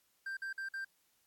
triangle tone bursts, 1576 Hz, G6, 9 cents sharp, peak -36 dBFS, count 4, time 0.26-0.847 s, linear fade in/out 5 ms, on 110 ms, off 49 ms, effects white hiss -74 dBFS RMS until 1.26 s + AAC 64 kbps

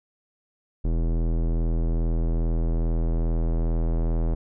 square tone with low-pass filter sweep, 41.2 Hz, E1, in tune, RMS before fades -23 dBFS, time 0.84-4.35 s, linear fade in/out 10 ms, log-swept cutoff 390 to 590 Hz, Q 1, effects none

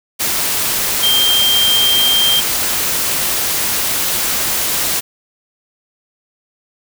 sine tone in noise, 3175 Hz, G7, 21 cents sharp, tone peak -11 dBFS, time 1.02-2.41 s, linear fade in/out 20 ms, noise white, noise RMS -17 dBFS, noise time 0.19-5.01 s, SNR +3 dB, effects none

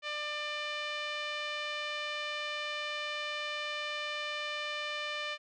5% pulse tone with low-pass filter, 596 Hz, D5, 25 cents sharp, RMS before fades -37 dBFS, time 0.02-5.38 s, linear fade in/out 50 ms, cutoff 2800 Hz, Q 1.3, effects none

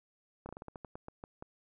slowing click train, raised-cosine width 1 ms, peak -30 dBFS, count 12, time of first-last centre 0.46-1.425 s, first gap 30 ms, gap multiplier 1.2, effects none

